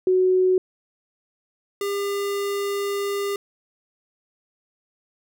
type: tone pair in turn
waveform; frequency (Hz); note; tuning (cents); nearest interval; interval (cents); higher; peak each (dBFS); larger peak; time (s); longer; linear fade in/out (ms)
sine / square; 370.5 / 401.7; F#4 / G4; +2 / +42; minor second; 140; second; -15 / -24; first; 0.07-0.58 / 1.81-3.36; second; 2
effects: none